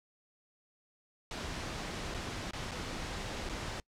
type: noise with dropouts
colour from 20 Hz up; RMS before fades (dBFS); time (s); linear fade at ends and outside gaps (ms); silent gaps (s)
pink; -39; 1.31-3.8; 1; 2.141-2.145 / 2.51-2.533 / 2.711-2.716 / 3.49-3.495
effects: noise-tail reverb RT60 0.1 s tail -25 dB re dry + low-pass 6000 Hz 12 dB/octave